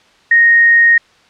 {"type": "tone", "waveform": "sine", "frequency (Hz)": 1863, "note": "A#6", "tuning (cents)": -2, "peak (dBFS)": -5, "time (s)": [0.31, 0.98], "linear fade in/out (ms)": 5, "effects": ["white hiss -49 dBFS RMS until 1.29 s", "low-pass 4000 Hz 12 dB/octave"]}